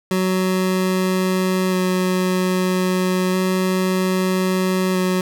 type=tone with vibrato; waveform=25% pulse; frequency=185.1 Hz; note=F#3; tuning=1 cent sharp; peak=-13 dBFS; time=0.11-5.21 s; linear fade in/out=2 ms; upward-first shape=square; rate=0.31 Hz; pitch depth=9 cents each way; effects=none